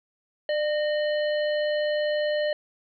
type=harmonic tone with a mistuned harmonic; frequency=599 Hz; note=D5; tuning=34 cents sharp; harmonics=1 / 3 / 5 / 7; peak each=-23 / -33 / -37 / -40 dBFS; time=0.49-2.53 s; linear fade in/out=2 ms; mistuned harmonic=3; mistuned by=+46 cents; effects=none